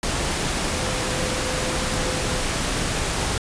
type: tone in noise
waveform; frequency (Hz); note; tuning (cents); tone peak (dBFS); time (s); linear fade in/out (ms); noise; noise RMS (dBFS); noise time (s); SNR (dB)
sine; 511; C5; -41; -32; 0.71-2.43; 2; pink; -24; 0.03-3.38; -11
effects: resampled to 22050 Hz